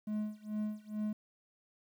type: tone with tremolo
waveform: triangle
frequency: 212.4 Hz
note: G#3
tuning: 39 cents sharp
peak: -30 dBFS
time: 0.07-1.13 s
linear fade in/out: 5 ms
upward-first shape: sine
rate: 2.3 Hz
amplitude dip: 95%
effects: 11-bit